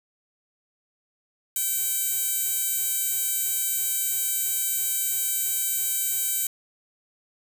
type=tone with high-pass filter; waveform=15% pulse; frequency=771 Hz; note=G5; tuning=29 cents flat; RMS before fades=-26 dBFS; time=1.56-6.47 s; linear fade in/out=2 ms; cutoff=9100 Hz; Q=0.95; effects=none